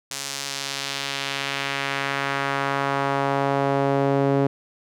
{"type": "tone with band-pass filter sweep", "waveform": "sawtooth", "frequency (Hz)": 138.59, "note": "C#3", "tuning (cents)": 0, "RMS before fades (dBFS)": -24, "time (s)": [0.11, 4.47], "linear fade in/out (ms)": 2, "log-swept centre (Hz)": [6800, 410], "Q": 1.1, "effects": []}